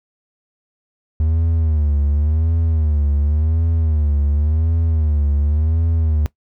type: tone with vibrato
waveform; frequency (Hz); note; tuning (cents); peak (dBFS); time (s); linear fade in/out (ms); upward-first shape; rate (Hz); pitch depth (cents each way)
triangle; 77; D#2; -17; -12; 1.2-6.26; 0; sine; 0.91; 120
effects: noise-tail reverb RT60 0.1 s tail -19 dB re dry